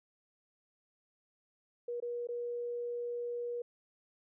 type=tone with dropouts; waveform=sine; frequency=479.6 Hz; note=A#4; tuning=49 cents sharp; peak=-35 dBFS; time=1.88-3.62 s; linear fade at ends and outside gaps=5 ms; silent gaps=2.002-2.023 / 2.272-2.287 s; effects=none